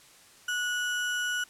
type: tone with sample-and-hold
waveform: sine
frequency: 1463 Hz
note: F#6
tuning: 20 cents flat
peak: -27 dBFS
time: 0.48-1.44 s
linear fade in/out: 5 ms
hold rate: 4410 Hz
effects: white hiss -55 dBFS RMS until 1.49 s + low-pass 10000 Hz 12 dB/octave